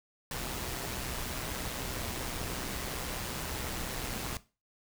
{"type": "noise with amplitude modulation", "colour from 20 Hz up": "pink", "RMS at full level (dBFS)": -35, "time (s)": [0.31, 4.37], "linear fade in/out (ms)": 2, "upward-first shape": "sine", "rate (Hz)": 126, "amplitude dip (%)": 45, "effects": ["noise-tail reverb RT60 0.3 s tail -17 dB re dry"]}